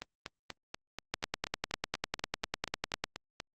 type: two click trains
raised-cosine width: 0.2 ms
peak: -21 / -13 dBFS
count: 15 / 20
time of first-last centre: 0.02-3.402 / 1.14-3.04 s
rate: 4.14 / 10 Hz
effects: Opus 32 kbps